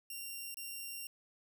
5% pulse tone with dropouts, 2766 Hz, F7, 17 cents flat, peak -33 dBFS, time 0.1-1.07 s, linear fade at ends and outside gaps 2 ms, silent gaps 0.544-0.57 s, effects none

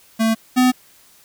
square tone pair in turn, 223.6 / 252.9 Hz, A3 / B3, +28 / +41 cents, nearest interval major second, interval 213 cents, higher second, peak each -15 / -12 dBFS, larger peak second, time 0.19-0.35 / 0.56-0.72 s, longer neither, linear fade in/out 20 ms, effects white hiss -51 dBFS RMS until 1.24 s

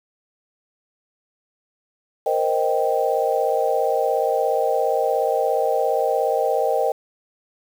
sine chord, C minor seventh, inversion third, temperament equal, 466.2 / 523.3 / 622.3 / 784 Hz, Bb4 / C5 / Eb5 / G5, 0 / 0 / 0 / 0 cents, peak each -23 dBFS, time 2.26-6.92 s, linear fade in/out 5 ms, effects 7-bit

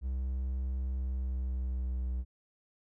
triangle tone with pitch glide, 64.7 to 62.64 Hz, C2 to B1, -19 to +25 cents, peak -29 dBFS, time 0.01-2.25 s, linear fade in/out 50 ms, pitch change -56 cents, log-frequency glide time 0.96-2.14 s, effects none

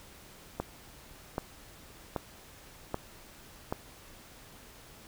click train, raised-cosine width 1 ms, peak -17 dBFS, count 5, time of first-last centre 0.6-3.725 s, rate 1.28 Hz, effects pink hiss -53 dBFS RMS until 5.07 s

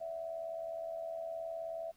sine tone with amplitude modulation, 659.3 Hz, E5, in tune, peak -35 dBFS, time 0-1.92 s, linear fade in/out 20 ms, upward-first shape sine, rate 79.3 Hz, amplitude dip 65%, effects pink hiss -69 dBFS RMS until 1.96 s

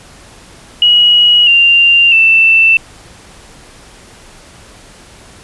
sine tone with pitch steps, 2907 / 2784 / 2666 Hz, F#7 / F7 / E7, -31 / -6 / +19 cents, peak -4 dBFS, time 0.82-2.77 s, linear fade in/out 2 ms, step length 650 ms, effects pink hiss -38 dBFS RMS until 5.43 s + resampled to 24000 Hz

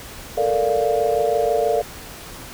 sine chord, Bb major seventh, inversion third, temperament equal, 440 / 466.2 / 587.3 / 698.5 Hz, A4 / Bb4 / D5 / F5, 0 / 0 / 0 / 0 cents, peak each -22 dBFS, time 0.37-1.82 s, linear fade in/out 10 ms, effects pink hiss -37 dBFS RMS until 2.53 s

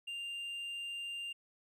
sine tone with hard clipping, 2793 Hz, F7, 1 cent flat, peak -40 dBFS, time 0.07-1.33 s, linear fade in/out 10 ms, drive 3 dB, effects none

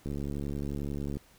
click train, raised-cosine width 3 ms, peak -23 dBFS, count 80, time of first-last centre 0.06-1.17 s, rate 71.2 Hz, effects pink hiss -60 dBFS RMS until 1.38 s

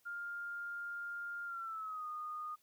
sine tone with pitch glide, 1404 to 1229.3 Hz, F6 to D#6, +9 to -21 cents, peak -40 dBFS, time 0.05-2.56 s, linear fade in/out 20 ms, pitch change -230 cents, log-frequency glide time 1.45-2.07 s, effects white hiss -73 dBFS RMS until 2.62 s

